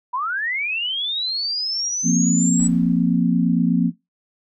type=linear sweep; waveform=sine; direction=up; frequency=950 to 7902 Hz; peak=-21 dBFS; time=0.13-2.68 s; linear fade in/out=10 ms
type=chord; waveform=sine; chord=F suspended fourth; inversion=none; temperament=equal; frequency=174.61 / 233.1 / 261.6 Hz; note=F3 / Bb3 / C4; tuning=0 / 0 / 0 cents; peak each=-18 / -19 / -21 dBFS; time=2.03-3.92 s; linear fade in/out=50 ms
type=noise with exponential decay; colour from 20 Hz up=brown; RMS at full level=-33 dBFS; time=2.59-3.61 s; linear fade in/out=5 ms; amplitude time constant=220 ms
effects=noise-tail reverb RT60 0.2 s tail -19 dB re dry